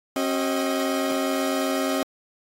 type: tone cluster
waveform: 30% pulse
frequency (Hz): 269.9 / 381 / 628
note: C#4 / G4 / D#5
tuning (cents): -46 / -49 / +16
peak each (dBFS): -22 / -27 / -25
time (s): 0.16-2.03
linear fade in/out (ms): 2
effects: AAC 48 kbps